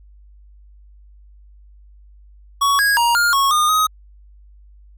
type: tone with pitch steps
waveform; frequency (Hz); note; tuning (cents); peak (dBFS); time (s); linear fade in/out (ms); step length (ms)
square; 1120 / 1648 / 943 / 1412 / 1101 / 1220 / 1259; C#6 / G#6 / A#5 / F6 / C#6 / D#6 / D#6; +18 / -14 / +20 / +19 / -12 / -34 / +20; -14; 2.61-3.87; 10; 180
effects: added 50 Hz sine -43 dBFS peak until 4.97 s